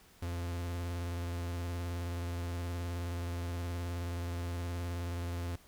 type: tone with vibrato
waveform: 45% pulse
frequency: 86.7 Hz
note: F2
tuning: 12 cents flat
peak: -35 dBFS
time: 0.22-5.56 s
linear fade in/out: 5 ms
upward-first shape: sine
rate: 19 Hz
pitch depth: 39 cents each way
effects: pink hiss -61 dBFS RMS until 5.67 s